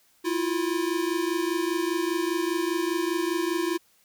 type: tone pair together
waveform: square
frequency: 328.9 / 353.9 Hz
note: E4 / F4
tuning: -4 / +23 cents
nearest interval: minor second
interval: 127 cents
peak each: -28 dBFS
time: 0.24-3.78 s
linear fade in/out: 20 ms
effects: white hiss -63 dBFS RMS until 4.04 s